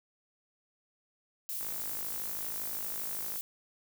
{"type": "noise", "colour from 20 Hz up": "violet", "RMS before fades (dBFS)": -37, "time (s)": [1.49, 3.41], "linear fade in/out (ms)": 0}
{"type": "click train", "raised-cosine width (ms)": 0.5, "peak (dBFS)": -32, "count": 93, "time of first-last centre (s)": [1.61, 3.359], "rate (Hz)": 52.6}
{"effects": []}